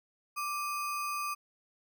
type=tone with sample-and-hold; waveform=sine; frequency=1174.7 Hz; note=D6; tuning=in tune; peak=-32 dBFS; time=0.36-1.35 s; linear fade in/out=20 ms; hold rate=3675 Hz; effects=none